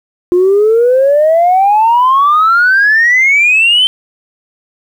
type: exponential sweep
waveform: sine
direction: up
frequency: 349.2 to 3120 Hz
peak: -4 dBFS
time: 0.32-3.87 s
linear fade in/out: 0 ms
effects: tanh soft clip ceiling -2 dBFS + 7-bit